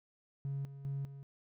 triangle tone with tremolo, 138.59 Hz, C#3, in tune, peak -32 dBFS, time 0.45-1.23 s, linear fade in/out 0 ms, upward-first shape square, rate 2.5 Hz, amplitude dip 75%, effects tanh soft clip ceiling -31 dBFS

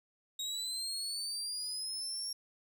30% pulse linear sweep, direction up, 3772 to 5550 Hz, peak -33 dBFS, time 0.39-2.33 s, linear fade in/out 5 ms, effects none

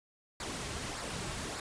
pink noise with flanger, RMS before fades -39 dBFS, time 0.4-1.6 s, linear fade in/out 2 ms, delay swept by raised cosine 0.32 to 4.22 ms, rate 1.7 Hz, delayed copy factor -0.55, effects resampled to 22050 Hz

